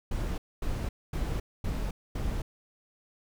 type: noise bursts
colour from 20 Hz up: brown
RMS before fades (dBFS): -31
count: 5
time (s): 0.11-2.42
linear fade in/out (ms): 5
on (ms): 270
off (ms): 240
effects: none

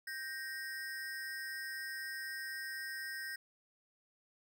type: ring-modulated tone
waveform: square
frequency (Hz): 1724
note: A6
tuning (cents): -36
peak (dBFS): -38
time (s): 0.07-3.36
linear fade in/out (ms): 5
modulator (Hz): 148
effects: none

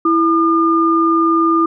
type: tone pair together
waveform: sine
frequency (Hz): 329.6 / 1209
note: E4 / D6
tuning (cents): 0 / +50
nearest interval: octave + major seventh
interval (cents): 2250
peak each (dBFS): -13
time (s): 0.05-1.66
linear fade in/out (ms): 5
effects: none

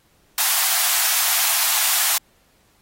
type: high-pass noise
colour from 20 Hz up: white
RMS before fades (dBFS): -19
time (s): 0.38-2.18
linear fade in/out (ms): 2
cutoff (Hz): 660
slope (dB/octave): 96
effects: pink hiss -60 dBFS RMS until 2.81 s + AAC 48 kbps

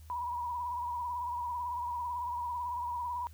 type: tone with vibrato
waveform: sine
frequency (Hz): 970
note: B5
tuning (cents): -31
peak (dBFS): -33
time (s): 0.1-3.27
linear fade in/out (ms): 0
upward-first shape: sine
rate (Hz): 18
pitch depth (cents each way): 54
effects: added 78 Hz sine -49 dBFS peak until 3.33 s + white hiss -64 dBFS RMS until 3.33 s

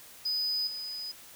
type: tone with level steps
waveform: sine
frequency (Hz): 4990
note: D#8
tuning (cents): +4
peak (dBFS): -25 / -35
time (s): 0.25-1.12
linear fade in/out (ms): 10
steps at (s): 0.67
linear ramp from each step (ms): 2
effects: tanh soft clip ceiling -27 dBFS + white hiss -51 dBFS RMS until 1.35 s

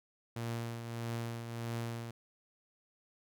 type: tone with tremolo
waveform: sawtooth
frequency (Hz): 116.54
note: A#2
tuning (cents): 0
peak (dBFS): -31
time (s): 0.36-2.11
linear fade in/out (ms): 5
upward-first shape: triangle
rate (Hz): 1.6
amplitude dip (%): 55
effects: none

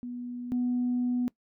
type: tone pair in turn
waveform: sine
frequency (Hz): 244.4 / 246.5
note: B3 / B3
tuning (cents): -18 / -3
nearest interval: unison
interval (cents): 15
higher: second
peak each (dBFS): -34 / -24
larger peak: second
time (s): 0.03-0.52 / 0.52-1.28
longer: second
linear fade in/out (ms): 0
effects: noise-tail reverb RT60 0.1 s tail -22 dB re dry + tanh soft clip ceiling -21 dBFS

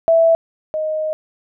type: tone pair in turn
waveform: sine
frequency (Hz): 659.3 / 622.3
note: E5 / D#5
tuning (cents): 0 / 0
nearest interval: minor second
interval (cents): 100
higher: first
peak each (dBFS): -9 / -18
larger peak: first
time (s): 0.08-0.35 / 0.74-1.13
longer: second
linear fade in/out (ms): 0
effects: none

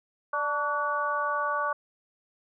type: harmonic tone with a mistuned harmonic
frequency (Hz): 294.5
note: D4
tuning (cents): +5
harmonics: 2 / 3 / 4 / 5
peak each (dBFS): -33 / -34 / -28 / -32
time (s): 0.33-1.73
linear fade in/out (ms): 5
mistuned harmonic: 4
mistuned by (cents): -56
effects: none

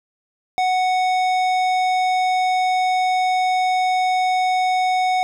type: tone with tanh clipping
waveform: sine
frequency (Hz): 740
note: F#5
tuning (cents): 0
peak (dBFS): -18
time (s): 0.58-5.23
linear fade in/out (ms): 0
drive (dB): 15
effects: none

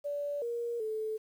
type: tone with pitch steps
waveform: sine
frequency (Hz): 578 / 471.6 / 435.2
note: D5 / A#4 / A4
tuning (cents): -28 / +20 / -19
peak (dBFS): -32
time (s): 0.04-1.18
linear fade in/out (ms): 20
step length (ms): 380
effects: 10-bit

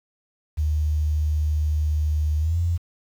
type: tone with pitch glide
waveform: sine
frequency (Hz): 76.2 to 85.53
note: D#2 to F2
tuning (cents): -36 to -36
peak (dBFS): -19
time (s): 0.57-2.78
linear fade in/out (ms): 20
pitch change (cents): +200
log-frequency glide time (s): 2.39-2.58
effects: 8-bit

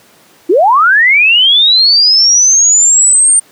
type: linear sweep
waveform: sine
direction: up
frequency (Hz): 305.8 to 8870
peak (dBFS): -4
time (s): 0.49-3.4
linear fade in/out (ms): 10
effects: pink hiss -44 dBFS RMS until 3.51 s + high-pass 200 Hz 12 dB/octave

